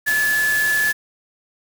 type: tone in noise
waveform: sine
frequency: 1724 Hz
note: A6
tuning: 36 cents flat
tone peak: -16 dBFS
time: 0.06-0.93 s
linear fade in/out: 20 ms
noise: white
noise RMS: -27 dBFS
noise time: 0.06-0.93 s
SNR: +8 dB
effects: none